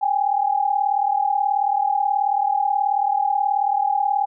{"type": "tone pair together", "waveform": "sine", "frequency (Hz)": [792.1, 830.6], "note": ["G5", "G#5"], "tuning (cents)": [18, 0], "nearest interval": "minor second", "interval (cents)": 82, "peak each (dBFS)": -20, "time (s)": [0.01, 4.26], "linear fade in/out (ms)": 20, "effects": []}